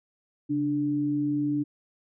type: tone pair together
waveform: sine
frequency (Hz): 138.61 / 293.7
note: C#3 / D4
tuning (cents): 0 / 0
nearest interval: octave + minor second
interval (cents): 1300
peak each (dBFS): -33 / -24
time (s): 0.49-1.64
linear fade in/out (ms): 20
effects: none

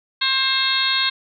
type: harmonic tone with a mistuned harmonic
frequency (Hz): 530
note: C5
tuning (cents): +22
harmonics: 2 / 3 / 4 / 5 / 6 / 7 / 8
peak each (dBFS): -27 / -25 / -27 / -27 / -26 / -22 / -23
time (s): 0.21-1.1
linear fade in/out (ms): 10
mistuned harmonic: 6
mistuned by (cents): +56
effects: none

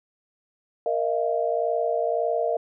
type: chord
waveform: sine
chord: Bb suspended fourth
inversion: none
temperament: equal with one note detuned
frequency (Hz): 466.2 / 622.3 / 684.1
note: Bb4 / Eb5 / F5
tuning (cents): 0 / 0 / -36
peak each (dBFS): -26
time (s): 0.86-2.57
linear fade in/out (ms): 2
effects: none

